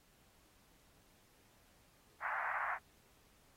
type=band-pass noise; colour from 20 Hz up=white; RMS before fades=-39 dBFS; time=2.2-2.79 s; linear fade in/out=50 ms; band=710 to 1900 Hz; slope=48 dB/octave; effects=pink hiss -69 dBFS RMS until 3.56 s + AAC 48 kbps